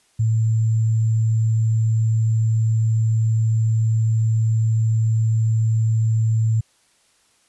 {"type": "tone with sample-and-hold", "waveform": "sine", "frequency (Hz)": 111.6, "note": "A2", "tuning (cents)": 25, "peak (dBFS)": -15, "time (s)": [0.19, 6.61], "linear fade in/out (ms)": 10, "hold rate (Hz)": 7350, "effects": ["white hiss -60 dBFS RMS until 7.48 s", "resampled to 24000 Hz"]}